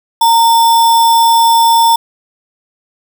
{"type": "tone with sample-and-hold", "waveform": "sine", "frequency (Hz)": 919, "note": "A#5", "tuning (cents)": -25, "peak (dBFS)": -5, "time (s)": [0.21, 1.96], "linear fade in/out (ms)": 5, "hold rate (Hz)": 4410, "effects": []}